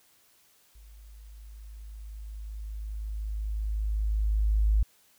sine tone with level ramp, 52.7 Hz, G#1, 26 cents sharp, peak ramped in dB -48 to -19 dBFS, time 0.75-4.83 s, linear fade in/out 5 ms, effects white hiss -63 dBFS RMS until 5.18 s

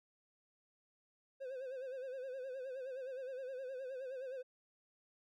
triangle tone with vibrato, 521 Hz, C5, 7 cents flat, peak -40 dBFS, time 1.4-4.43 s, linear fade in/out 20 ms, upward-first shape sine, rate 9.6 Hz, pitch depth 80 cents each way, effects none

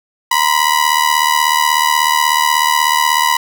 sawtooth ring-modulated tone, 984 Hz, B5, 7 cents flat, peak -4 dBFS, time 0.31-3.37 s, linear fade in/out 5 ms, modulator 38.2 Hz, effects none

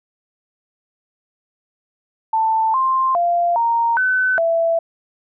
sine tone with pitch steps, 887 / 1051 / 693 / 929 / 1512 / 665 Hz, A5 / C6 / F5 / A#5 / F#6 / E5, +14 / +7 / -14 / -6 / +37 / +15 cents, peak -14 dBFS, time 2.33-4.79 s, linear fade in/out 5 ms, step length 410 ms, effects none

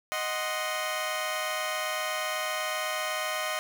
15% pulse chord, C diminished, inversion first, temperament equal, 622.3 / 740 / 1046.5 Hz, Eb5 / Gb5 / C6, 0 / 0 / 0 cents, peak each -25 / -29 / -29 dBFS, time 0.12-3.59 s, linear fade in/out 0 ms, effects none

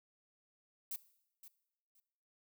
violet noise with echo, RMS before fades -41 dBFS, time 0.91-0.96 s, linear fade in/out 2 ms, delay 520 ms, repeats 2, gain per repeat -14 dB, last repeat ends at 2 s, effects noise-tail reverb RT60 0.8 s tail -18 dB re dry

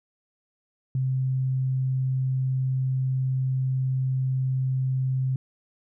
sine tone, 130.81 Hz, C3, in tune, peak -22 dBFS, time 0.95-5.36 s, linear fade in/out 2 ms, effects none

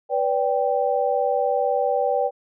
sine chord, G major, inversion first, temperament equal with one note detuned, 493.9 / 573.9 / 784 Hz, B4 / D5 / G5, 0 / -40 / 0 cents, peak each -23 dBFS, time 0.09-2.31 s, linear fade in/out 50 ms, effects none

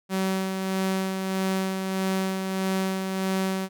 sawtooth tone with tremolo, 190.2 Hz, F#3, 48 cents sharp, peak -19 dBFS, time 0.09-3.69 s, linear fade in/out 50 ms, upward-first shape sine, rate 1.6 Hz, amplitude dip 40%, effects none

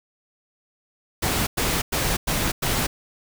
pink noise bursts, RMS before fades -23 dBFS, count 5, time 1.22-2.87 s, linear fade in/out 10 ms, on 250 ms, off 100 ms, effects none

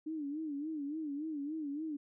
sine tone with vibrato, 299.5 Hz, D4, 34 cents sharp, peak -36 dBFS, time 0.06-1.97 s, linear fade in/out 10 ms, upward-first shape sine, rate 3.5 Hz, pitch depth 120 cents each way, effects none

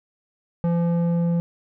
square tone with low-pass filter sweep, 170.6 Hz, F3, 40 cents flat, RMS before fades -21 dBFS, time 0.64-1.4 s, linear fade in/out 0 ms, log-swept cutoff 750 to 420 Hz, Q 0.83, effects none

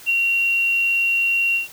sine tone with ADSR envelope, 2749 Hz, F7, 28 cents flat, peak -14 dBFS, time 0.06-1.68 s, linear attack 34 ms, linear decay 14 ms, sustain -2 dB, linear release 130 ms, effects white hiss -42 dBFS RMS until 1.72 s

